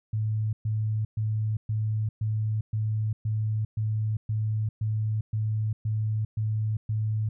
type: tone bursts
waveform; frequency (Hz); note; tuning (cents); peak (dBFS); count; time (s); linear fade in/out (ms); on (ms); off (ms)
sine; 108.4; A2; -25; -24; 14; 0.13-7.29; 5; 400; 120
effects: none